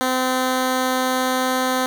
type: tone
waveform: 10% pulse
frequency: 257.1 Hz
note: C4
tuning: 30 cents flat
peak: -10 dBFS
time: 0.01-1.86 s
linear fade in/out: 0 ms
effects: none